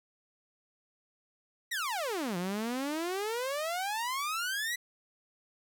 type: exponential two-way sweep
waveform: sawtooth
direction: down then up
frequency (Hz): 1997 to 171.1 to 1997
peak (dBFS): -28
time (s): 1.71-4.76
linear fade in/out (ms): 10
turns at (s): 2.37
effects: none